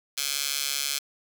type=tone with high-pass filter; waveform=15% pulse; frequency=140.9 Hz; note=C#3; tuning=29 cents sharp; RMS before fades=-29 dBFS; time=0.17-0.99 s; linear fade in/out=10 ms; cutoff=3900 Hz; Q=0.95; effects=8-bit